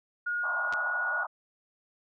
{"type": "tone with pitch glide", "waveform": "sine", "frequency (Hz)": [1436, 1450.2], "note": ["F6", "F#6"], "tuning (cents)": [48, -35], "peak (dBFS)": -28, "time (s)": [0.26, 1.24], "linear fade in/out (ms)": 10, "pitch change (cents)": 17, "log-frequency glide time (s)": [0.58, 0.84]}
{"type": "band-pass noise", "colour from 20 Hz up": "white", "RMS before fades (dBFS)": -37, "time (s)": [0.43, 1.27], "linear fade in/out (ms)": 10, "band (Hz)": [600, 1400], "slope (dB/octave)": 96}
{"type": "clicks", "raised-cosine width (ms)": 0.2, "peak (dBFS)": -22, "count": 2, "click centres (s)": [0.726, 0.736]}
{"effects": []}